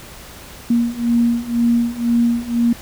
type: beating tone pair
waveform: sine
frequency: 234.6 / 236.6 Hz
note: A#3 / A#3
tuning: +11 / +26 cents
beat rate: 2 Hz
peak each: -18 / -16 dBFS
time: 0.7-2.73 s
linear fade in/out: 5 ms
effects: added 60 Hz sine -45 dBFS peak until 2.81 s + pink hiss -38 dBFS RMS until 2.81 s